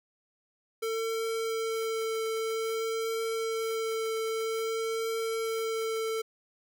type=tone with vibrato; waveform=square; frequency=448.4 Hz; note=A4; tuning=33 cents sharp; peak=-30 dBFS; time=0.82-6.22 s; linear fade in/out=10 ms; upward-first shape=triangle; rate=0.52 Hz; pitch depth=13 cents each way; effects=none